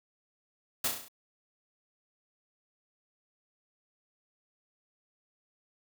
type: noise with echo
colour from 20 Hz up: white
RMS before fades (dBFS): -29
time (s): 0.84-0.88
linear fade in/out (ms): 5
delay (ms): 34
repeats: 6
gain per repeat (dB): -4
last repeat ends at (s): 1.084
effects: none